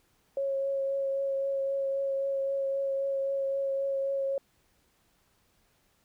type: tone with vibrato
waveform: sine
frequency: 547 Hz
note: C#5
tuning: 23 cents flat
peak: -27 dBFS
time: 0.37-4.38 s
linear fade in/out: 2 ms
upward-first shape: triangle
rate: 3.8 Hz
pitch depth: 15 cents each way
effects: pink hiss -69 dBFS RMS until 6.04 s